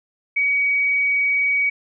sine tone, 2261 Hz, C#7, 34 cents sharp, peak -16 dBFS, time 0.36-1.7 s, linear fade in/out 10 ms, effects none

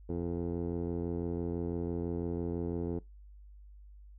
15% pulse tone with low-pass filter, 86 Hz, F2, 26 cents flat, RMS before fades -35 dBFS, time 0.09-2.99 s, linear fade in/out 5 ms, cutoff 470 Hz, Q 3.1, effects noise-tail reverb RT60 0.2 s tail -22 dB re dry + added 50 Hz sine -50 dBFS peak until 4.18 s

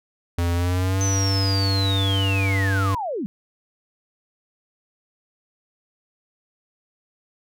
square tone with pitch glide, 86.1 to 97.2 Hz, F2 to G2, -24 to -14 cents, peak -20 dBFS, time 0.38-2.95 s, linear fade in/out 5 ms, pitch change +210 cents, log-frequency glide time 0.54-1.03 s
sine linear sweep, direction down, 6200 to 174.61 Hz, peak -24 dBFS, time 1.01-3.26 s, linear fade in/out 0 ms
effects none

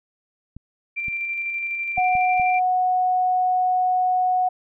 clicks, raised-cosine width 5 ms, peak -25 dBFS, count 5, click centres 0.566 / 1.083 / 1.98 / 2.153 / 2.398 s
sine tone with tremolo, 2361 Hz, D7, 9 cents sharp, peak -23 dBFS, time 0.96-2.6 s, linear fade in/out 20 ms, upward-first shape square, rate 12 Hz, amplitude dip 25%
sine tone, 735 Hz, F#5, 12 cents flat, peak -17 dBFS, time 1.97-4.49 s, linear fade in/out 10 ms
effects none

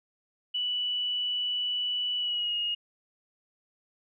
sine tone with pitch glide, 2960 to 2866 Hz, F#7 to F7, 0 to +44 cents, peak -27 dBFS, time 0.54-2.75 s, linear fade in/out 10 ms, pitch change -56 cents, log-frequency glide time 2.17-2.56 s, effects none

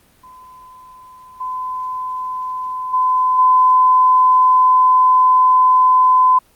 sine tone with level steps, 1017 Hz, C6, 50 cents flat, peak -38 / -21 / -12 / -8 dBFS, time 0.23-6.39 s, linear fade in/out 10 ms, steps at 1.4 / 2.93 / 3.38 s, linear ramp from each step 10 ms, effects pink hiss -53 dBFS RMS until 6.55 s + Opus 32 kbps

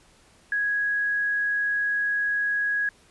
sine tone, 1661.2 Hz, G#6, in tune, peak -22 dBFS, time 0.52-2.89 s, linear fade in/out 2 ms, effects pink hiss -57 dBFS RMS until 3.1 s + resampled to 24000 Hz

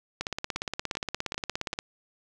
two click trains, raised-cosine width 0.2 ms, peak -19 / -13 dBFS, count 4 / 28, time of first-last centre 0.56-1.736 / 0.21-1.789 s, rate 2.55 / 17.1 Hz, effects none

